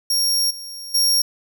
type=tone with level steps; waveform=sawtooth; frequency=5570 Hz; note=F8; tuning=5 cents flat; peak=-14 / -29 / -12 dBFS; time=0.1-1.22 s; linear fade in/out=5 ms; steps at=0.5 / 0.94 s; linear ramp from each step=10 ms; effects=none